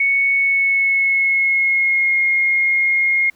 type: tone with pitch glide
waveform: sine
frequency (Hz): 2217 to 2143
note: C#7 to C7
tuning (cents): 0 to +41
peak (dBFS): -13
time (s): 0-3.3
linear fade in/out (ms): 5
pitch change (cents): -59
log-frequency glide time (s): 0.33-2.2
effects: pink hiss -57 dBFS RMS until 3.35 s